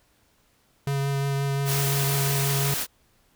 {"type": "tone with vibrato", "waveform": "square", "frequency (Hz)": 138.9, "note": "C#3", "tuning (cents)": 4, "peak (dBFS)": -24, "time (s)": [0.87, 2.74], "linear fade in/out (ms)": 2, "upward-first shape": "triangle", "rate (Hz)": 5.7, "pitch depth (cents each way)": 14}
{"type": "noise", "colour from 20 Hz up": "white", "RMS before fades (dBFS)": -28, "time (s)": [1.65, 2.87], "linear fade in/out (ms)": 50}
{"effects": ["pink hiss -64 dBFS RMS until 3.35 s"]}